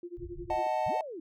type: tone with tremolo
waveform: sine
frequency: 349.2 Hz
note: F4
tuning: in tune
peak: -36 dBFS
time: 0.03-0.67 s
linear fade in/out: 2 ms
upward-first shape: sine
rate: 11 Hz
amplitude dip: 95%
type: low-pass noise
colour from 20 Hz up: pink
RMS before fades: -45 dBFS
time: 0.17-0.59 s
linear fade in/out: 0 ms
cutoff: 160 Hz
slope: 96 dB/octave
type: chord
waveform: triangle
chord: D# diminished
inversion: none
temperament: equal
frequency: 622.3 / 740 / 880 Hz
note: D#5 / F#5 / A5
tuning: 0 / 0 / 0 cents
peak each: -30 dBFS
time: 0.5-1.01 s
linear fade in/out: 2 ms
type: linear two-way sweep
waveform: sine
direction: up then down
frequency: 55.6 to 690 to 296.3 Hz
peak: -38 dBFS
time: 0.86-1.2 s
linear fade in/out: 5 ms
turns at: 1 s
effects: none